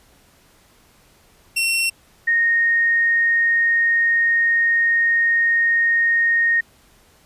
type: tone pair in turn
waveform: sawtooth / sine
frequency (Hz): 2719 / 1855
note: F7 / A#6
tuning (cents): -47 / -9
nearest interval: perfect fifth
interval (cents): 662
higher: first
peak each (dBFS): -14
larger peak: neither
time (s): 1.56-1.9 / 2.27-6.61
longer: second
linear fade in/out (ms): 10
effects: pink hiss -54 dBFS RMS until 7.25 s + resampled to 32000 Hz